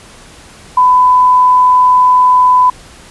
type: tone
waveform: sine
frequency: 1002 Hz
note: B5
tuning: 25 cents sharp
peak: -4 dBFS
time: 0.77-2.7 s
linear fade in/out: 5 ms
effects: pink hiss -37 dBFS RMS until 3.1 s + resampled to 24000 Hz